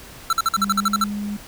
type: tone bursts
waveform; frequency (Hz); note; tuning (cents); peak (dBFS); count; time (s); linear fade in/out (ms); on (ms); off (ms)
square; 1340; E6; +28; -16; 10; 0.3-1.04; 2; 29; 50
type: tone with pitch glide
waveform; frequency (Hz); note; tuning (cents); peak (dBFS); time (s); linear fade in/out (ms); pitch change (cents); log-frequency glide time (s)
sine; 200 to 205.6; G3 to G#3; +35 to -17; -24; 0.57-1.37; 10; +48; 0.74-0.93
effects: pink hiss -41 dBFS RMS until 1.47 s